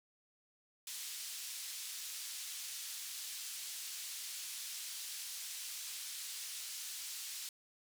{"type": "band-pass noise", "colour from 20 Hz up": "pink", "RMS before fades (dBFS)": -45, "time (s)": [0.87, 7.49], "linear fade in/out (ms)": 2, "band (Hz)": [4000, 13000], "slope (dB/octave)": 12, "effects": []}